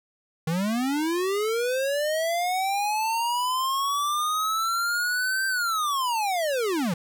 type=linear two-way sweep; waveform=square; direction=up then down; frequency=154.3 to 1568 to 154.3 Hz; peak=-24 dBFS; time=0.47-6.94 s; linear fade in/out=5 ms; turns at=5.47 s; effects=none